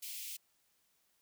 white high-pass noise, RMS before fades -44 dBFS, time 0.02-0.37 s, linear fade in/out 10 ms, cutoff 2200 Hz, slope 48 dB/octave, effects white hiss -75 dBFS RMS until 1.21 s

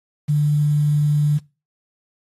sine tone with quantisation, 148.1 Hz, D3, 15 cents sharp, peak -14 dBFS, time 0.28-1.39 s, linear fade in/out 20 ms, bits 7, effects noise-tail reverb RT60 0.3 s tail -22 dB re dry + AAC 32 kbps

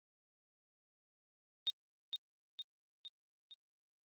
sine tone with echo, 3692 Hz, A#7, 17 cents flat, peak -31 dBFS, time 1.67-1.7 s, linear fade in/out 0 ms, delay 460 ms, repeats 4, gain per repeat -5 dB, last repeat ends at 3.54 s, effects Opus 24 kbps

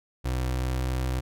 30% pulse tone with pitch glide, 63.3 to 63.85 Hz, B1 to C2, +43 to -42 cents, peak -23 dBFS, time 0.24-1.21 s, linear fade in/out 20 ms, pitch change +15 cents, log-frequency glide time 0.54-0.87 s, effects none

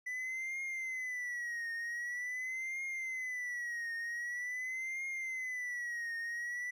triangle tone with vibrato, 1984 Hz, B6, 7 cents sharp, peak -35 dBFS, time 0.06-6.71 s, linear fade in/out 10 ms, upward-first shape triangle, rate 0.45 Hz, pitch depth 130 cents each way, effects none

